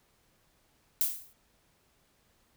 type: noise with exponential decay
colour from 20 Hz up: violet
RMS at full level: -24 dBFS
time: 1.01-1.33 s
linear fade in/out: 0 ms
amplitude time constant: 69 ms
effects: pink hiss -69 dBFS RMS until 2.56 s